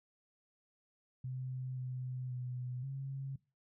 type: tone with pitch steps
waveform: sine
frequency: 128.8 / 127.4 / 125.1 / 135.7 Hz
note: C3 / C3 / B2 / C#3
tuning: -27 / -46 / +23 / -36 cents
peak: -38 dBFS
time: 1.24-3.36 s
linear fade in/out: 5 ms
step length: 530 ms
effects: noise-tail reverb RT60 0.3 s tail -21 dB re dry